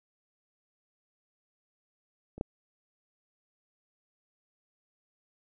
clicks, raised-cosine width 2 ms, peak -30 / -17 dBFS, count 2, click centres 2.38 / 2.411 s, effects none

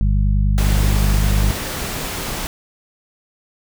harmonic tone, 50.2 Hz, G1, 42 cents sharp, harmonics 1 / 2 / 3 / 4, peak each -14 / -20 / -24 / -26 dBFS, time 0.01-1.51 s, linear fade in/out 0 ms
pink noise, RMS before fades -25 dBFS, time 0.58-2.47 s, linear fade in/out 0 ms
effects none

